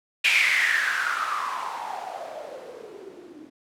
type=noise with low-pass filter sweep; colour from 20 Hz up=violet; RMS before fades=-27 dBFS; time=0.24-3.5 s; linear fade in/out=10 ms; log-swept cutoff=2500 to 290 Hz; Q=7.8; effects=none